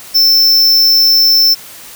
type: tone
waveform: square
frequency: 5330 Hz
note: E8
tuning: 18 cents sharp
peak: -6 dBFS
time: 0.14-1.55 s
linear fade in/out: 20 ms
effects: white hiss -33 dBFS RMS until 1.95 s